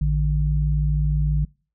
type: tone pair together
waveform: sine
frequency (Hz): 56.19 / 150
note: A1 / D3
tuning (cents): +37 / +37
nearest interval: octave + perfect fourth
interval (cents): 1700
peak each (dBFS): -20 / -21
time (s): 0.01-1.45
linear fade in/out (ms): 5
effects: noise-tail reverb RT60 0.4 s tail -25 dB re dry